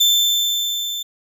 35% pulse tone with level ramp, 3545 Hz, A7, 12 cents sharp, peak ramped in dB -9 to -22 dBFS, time 0-1.03 s, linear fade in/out 10 ms, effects none

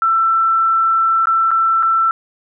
sine tone with dropouts, 1336 Hz, E6, 23 cents sharp, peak -11 dBFS, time 0.02-2.11 s, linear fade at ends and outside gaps 1 ms, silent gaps 1.256-1.271 / 1.507-1.514 / 1.826-1.83 s, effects none

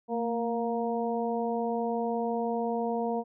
harmonic tone with a mistuned harmonic, 234 Hz, A#3, 7 cents sharp, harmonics 1 / 2 / 3 / 4, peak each -32 / -31 / -33 / -37 dBFS, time 0.08-3.24 s, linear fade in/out 50 ms, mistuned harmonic 1, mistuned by -40 cents, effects none

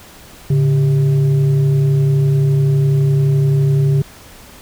sine tone with frequency modulation, 141.9 Hz, C#3, 41 cents sharp, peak -10 dBFS, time 0.5-4.02 s, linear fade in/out 5 ms, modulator 252 Hz, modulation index 0.43, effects pink hiss -40 dBFS RMS until 4.61 s

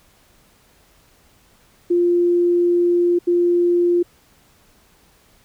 sine tone bursts at uneven times, 349.2 Hz, F4, in tune, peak -13 dBFS, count 2, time 1.9-3.19 / 3.27-4.03 s, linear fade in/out 10 ms, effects pink hiss -55 dBFS RMS until 5.44 s

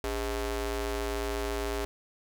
sawtooth ring-modulated tone, 230 Hz, A#3, 23 cents flat, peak -23 dBFS, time 0.04-1.85 s, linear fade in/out 0 ms, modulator 176 Hz, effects none

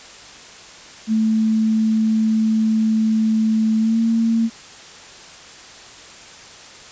sine tone with pitch glide, 220 to 227.5 Hz, A3 to A#3, 0 to -42 cents, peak -14 dBFS, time 1.07-4.5 s, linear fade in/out 50 ms, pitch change +58 cents, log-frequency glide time 3.79-3.99 s, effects white hiss -40 dBFS RMS until 6.91 s + resampled to 16000 Hz

